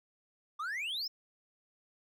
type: exponential sweep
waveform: triangle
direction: up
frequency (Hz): 1150 to 5450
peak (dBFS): -33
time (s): 0.59-1.08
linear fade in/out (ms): 10
effects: none